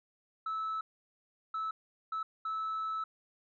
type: tone bursts at uneven times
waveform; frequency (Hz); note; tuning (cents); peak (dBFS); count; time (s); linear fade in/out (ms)
sine; 1306; E6; -17; -31; 4; 0.46-0.81 / 1.54-1.71 / 2.12-2.23 / 2.45-3.04; 5
effects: tanh soft clip ceiling -31 dBFS